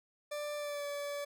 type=tone with pitch glide; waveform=40% pulse; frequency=590 to 574.9 Hz; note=D5 to D5; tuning=+8 to -37 cents; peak=-36 dBFS; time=0.31-1.25 s; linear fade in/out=10 ms; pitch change=-45 cents; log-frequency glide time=0.57-0.85 s; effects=none